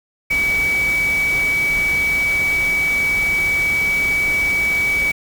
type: tone in noise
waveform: sine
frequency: 2278 Hz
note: C#7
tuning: 47 cents sharp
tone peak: -15 dBFS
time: 0.3-5.12 s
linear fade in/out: 10 ms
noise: pink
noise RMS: -29 dBFS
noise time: 0.3-5.12 s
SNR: +11 dB
effects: none